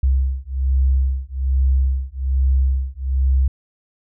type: beating tone pair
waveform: sine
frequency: 65.5 / 66.7 Hz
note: C2 / C2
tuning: +2 / +34 cents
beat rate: 1.2 Hz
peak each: -18 dBFS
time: 0.03-3.48 s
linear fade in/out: 5 ms
effects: none